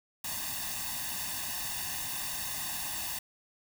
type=noise with comb filter; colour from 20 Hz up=white; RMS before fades=-36 dBFS; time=0.24-3.19 s; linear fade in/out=5 ms; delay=1.1 ms; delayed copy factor=+1; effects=none